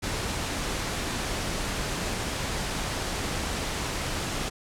pink noise, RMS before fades -30 dBFS, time 0.02-4.5 s, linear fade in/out 20 ms, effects low-pass 9000 Hz 12 dB/octave

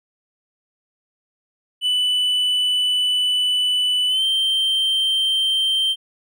triangle tone with pitch glide, 2984 to 3136 Hz, F#7 to G7, +14 to 0 cents, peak -15 dBFS, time 1.81-5.96 s, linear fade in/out 50 ms, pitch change +86 cents, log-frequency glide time 4.08-4.24 s, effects none

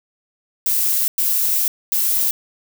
violet noise bursts at uneven times, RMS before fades -18 dBFS, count 3, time 0.66-1.08 / 1.18-1.68 / 1.92-2.31 s, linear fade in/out 2 ms, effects none

